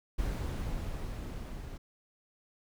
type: noise with level ramp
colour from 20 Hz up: brown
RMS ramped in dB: -33 to -42 dBFS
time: 0.18-1.78 s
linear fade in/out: 10 ms
effects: none